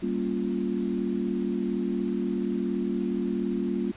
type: chord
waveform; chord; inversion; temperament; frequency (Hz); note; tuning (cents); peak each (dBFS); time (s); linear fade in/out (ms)
sine; G half-diminished seventh; none; equal; 196 / 233.1 / 277.2 / 349.2; G3 / Bb3 / Db4 / F4; 0 / 0 / 0 / 0; -30 / -30 / -33 / -31; 0.02-3.92; 10
effects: pink hiss -49 dBFS RMS until 3.96 s + resampled to 8000 Hz